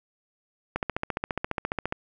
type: click train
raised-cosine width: 0.5 ms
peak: -12 dBFS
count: 18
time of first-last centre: 0.76-1.924 s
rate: 14.6 Hz
effects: none